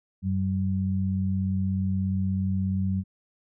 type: tone pair together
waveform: sine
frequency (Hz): 94.03 / 190.8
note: F#2 / G3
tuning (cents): +28 / -47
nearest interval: octave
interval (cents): 1225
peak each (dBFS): -26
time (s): 0.22-3.04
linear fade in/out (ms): 50
effects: none